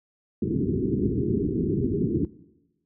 white low-pass noise, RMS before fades -24 dBFS, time 0.42-2.25 s, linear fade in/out 2 ms, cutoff 410 Hz, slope 96 dB/octave, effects noise-tail reverb RT60 1.0 s tail -19 dB re dry + high-pass 80 Hz 12 dB/octave

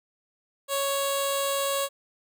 10% pulse tone with notch filter, 554.4 Hz, C#5, in tune, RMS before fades -27 dBFS, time 0.68-1.89 s, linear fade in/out 50 ms, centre 2000 Hz, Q 0.72, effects none

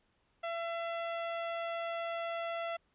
sawtooth tone, 673 Hz, E5, 36 cents sharp, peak -31 dBFS, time 0.43-2.77 s, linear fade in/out 10 ms, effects pink hiss -74 dBFS RMS until 2.94 s + resampled to 8000 Hz

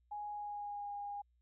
sine tone with pitch glide, 830.6 to 814.4 Hz, G#5 to G#5, 0 to -34 cents, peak -40 dBFS, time 0.11-1.22 s, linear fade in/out 10 ms, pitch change -34 cents, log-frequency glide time 0.31-0.93 s, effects added 60 Hz sine -70 dBFS peak until 1.41 s

